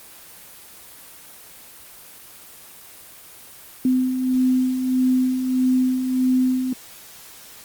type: beating tone pair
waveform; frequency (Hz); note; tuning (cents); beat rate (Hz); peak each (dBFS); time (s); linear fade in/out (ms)
sine; 254.6 / 256.2; C4 / C4; -47 / -36; 1.6; -26 / -17; 3.85-6.73; 2
effects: white hiss -43 dBFS RMS until 7.64 s + Opus 24 kbps

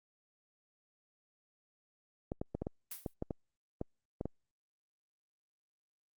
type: clicks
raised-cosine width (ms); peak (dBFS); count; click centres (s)
2; -23; 11; 2.319 / 2.415 / 2.55 / 2.62 / 2.669 / 3.062 / 3.224 / 3.308 / 3.814 / 4.211 / 4.256
type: noise with exponential decay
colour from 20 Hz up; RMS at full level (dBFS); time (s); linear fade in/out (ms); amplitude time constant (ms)
blue; -39; 2.91-3.14; 5; 50
effects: Opus 48 kbps

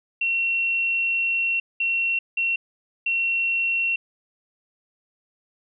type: tone bursts at uneven times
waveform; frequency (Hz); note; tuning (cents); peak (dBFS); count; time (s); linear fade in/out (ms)
sine; 2725; F7; -43; -20; 4; 0.21-1.6 / 1.8-2.19 / 2.37-2.56 / 3.06-3.96; 5
effects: none

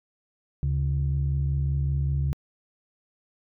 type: tone pair together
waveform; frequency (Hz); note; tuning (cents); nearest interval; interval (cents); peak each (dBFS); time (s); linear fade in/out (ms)
sine; 73.37 / 138.59; D2 / C#3; -1 / 0; major seventh; 1101; -24; 0.63-2.33; 0
effects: tanh soft clip ceiling -17 dBFS

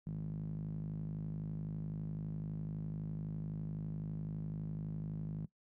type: tone with band-pass filter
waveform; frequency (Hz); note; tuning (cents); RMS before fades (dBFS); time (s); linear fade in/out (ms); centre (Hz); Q
sawtooth; 51.91; G#1; 0; -41; 0.06-5.46; 10; 170; 5.7
effects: noise-tail reverb RT60 0.1 s tail -19 dB re dry

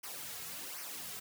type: noise with flanger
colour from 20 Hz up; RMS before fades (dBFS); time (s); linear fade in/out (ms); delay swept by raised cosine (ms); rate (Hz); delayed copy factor
white; -44; 0.03-1.2; 10; 0.26 to 3.46; 1.3; -0.7
effects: none

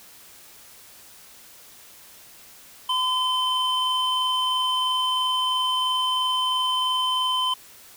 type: tone pair together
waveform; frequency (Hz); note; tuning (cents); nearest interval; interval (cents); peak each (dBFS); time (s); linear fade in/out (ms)
triangle; 1019 / 3080; C6 / G7; -46 / -31; octave + perfect fifth; 1915; -22; 2.89-7.54; 5
effects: white hiss -48 dBFS RMS until 7.96 s

